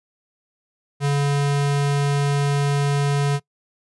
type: tone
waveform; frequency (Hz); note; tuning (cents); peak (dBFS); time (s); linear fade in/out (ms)
square; 142.3; C#3; +46; -18; 1-3.4; 50
effects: noise-tail reverb RT60 0.1 s tail -22 dB re dry + resampled to 24000 Hz